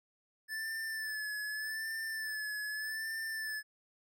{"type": "tone with vibrato", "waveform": "square", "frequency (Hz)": 1744, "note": "A6", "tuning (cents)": -16, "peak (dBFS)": -37, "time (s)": [0.48, 3.63], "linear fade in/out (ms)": 50, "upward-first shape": "sine", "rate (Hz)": 0.83, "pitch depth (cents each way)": 44, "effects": []}